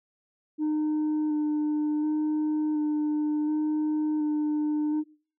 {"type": "tone with vibrato", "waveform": "sine", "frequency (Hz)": 303.4, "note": "D#4", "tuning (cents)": -44, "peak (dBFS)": -21, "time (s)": [0.58, 5.04], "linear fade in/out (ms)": 50, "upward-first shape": "square", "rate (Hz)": 0.69, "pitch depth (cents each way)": 13, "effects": ["noise-tail reverb RT60 0.5 s tail -24 dB re dry", "tanh soft clip ceiling -23 dBFS"]}